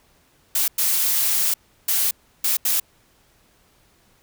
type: noise bursts at uneven times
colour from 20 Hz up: blue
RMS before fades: -20 dBFS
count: 5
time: 0.55-0.68 / 0.78-1.54 / 1.88-2.11 / 2.44-2.57 / 2.65-2.8 s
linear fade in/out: 5 ms
effects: pink hiss -59 dBFS RMS until 4.22 s